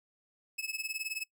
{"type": "tone with tremolo", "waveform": "sawtooth", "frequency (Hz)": 2591, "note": "E7", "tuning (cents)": -30, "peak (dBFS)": -28, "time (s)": [0.58, 1.24], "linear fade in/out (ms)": 10, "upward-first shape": "triangle", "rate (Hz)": 19, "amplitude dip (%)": 95, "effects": ["noise-tail reverb RT60 0.1 s tail -23 dB re dry"]}